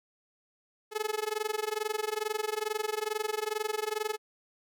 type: tone with amplitude modulation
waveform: sawtooth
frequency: 429 Hz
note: A4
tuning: 44 cents flat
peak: -23 dBFS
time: 0.91-4.18 s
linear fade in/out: 50 ms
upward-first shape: sine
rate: 22.3 Hz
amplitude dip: 95%
effects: none